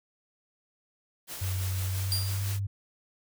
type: noise with tremolo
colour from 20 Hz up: white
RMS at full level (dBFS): -38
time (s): 1.27-2.6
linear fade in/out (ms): 50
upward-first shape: sine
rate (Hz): 5.9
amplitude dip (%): 30
type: tone with pitch glide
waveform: sine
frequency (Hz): 93.4 to 99.53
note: F#2 to G2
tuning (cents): +17 to +27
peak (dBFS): -28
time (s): 1.41-2.67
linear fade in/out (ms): 10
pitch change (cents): +110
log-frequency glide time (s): 1.79-2.55
type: tone with exponential decay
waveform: sawtooth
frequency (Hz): 4775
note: D8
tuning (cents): +28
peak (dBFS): -22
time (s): 2.12-2.49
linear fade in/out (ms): 0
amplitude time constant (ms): 79
effects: none